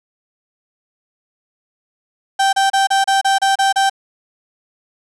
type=tone bursts; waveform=35% pulse; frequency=781 Hz; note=G5; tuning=7 cents flat; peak=-10 dBFS; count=9; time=2.39-3.898 s; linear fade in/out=10 ms; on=140 ms; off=31 ms; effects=resampled to 22050 Hz + 7-bit